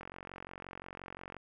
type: click train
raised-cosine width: 0.5 ms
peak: -29 dBFS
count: 63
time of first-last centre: 0.01-1.367 s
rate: 45.7 Hz
effects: none